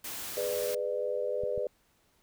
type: noise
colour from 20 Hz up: white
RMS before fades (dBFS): -39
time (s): 0.04-0.75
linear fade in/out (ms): 5
type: chord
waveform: sine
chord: G# diminished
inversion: none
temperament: just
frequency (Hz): 415.3 / 498.4 / 598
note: G#4 / B4 / D5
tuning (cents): 0 / +16 / +31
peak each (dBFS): -36 / -32 / -34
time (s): 0.37-1.67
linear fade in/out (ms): 2
type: clicks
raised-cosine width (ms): 5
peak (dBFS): -31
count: 2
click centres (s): 1.436 / 1.578
effects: pink hiss -69 dBFS RMS until 2.22 s